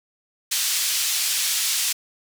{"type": "band-pass noise", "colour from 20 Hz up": "pink", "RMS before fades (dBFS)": -23, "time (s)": [0.51, 1.93], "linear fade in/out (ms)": 10, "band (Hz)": [3600, 13000], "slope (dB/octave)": 12, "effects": []}